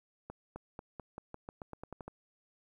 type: accelerating click train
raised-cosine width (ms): 1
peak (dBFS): -29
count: 13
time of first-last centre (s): 0.3-2.08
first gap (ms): 260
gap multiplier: 0.89
effects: 11-bit